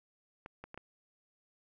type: clicks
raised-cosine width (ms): 0.5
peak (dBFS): -30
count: 4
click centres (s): 0.461 / 0.64 / 0.744 / 0.776
effects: none